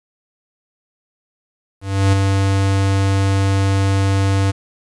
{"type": "tone with ADSR envelope", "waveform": "square", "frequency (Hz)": 97.6, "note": "G2", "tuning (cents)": -7, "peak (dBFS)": -10, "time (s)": [1.81, 4.52], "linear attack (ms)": 320, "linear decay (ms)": 5, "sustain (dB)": -4, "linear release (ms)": 19, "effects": ["resampled to 22050 Hz", "8-bit"]}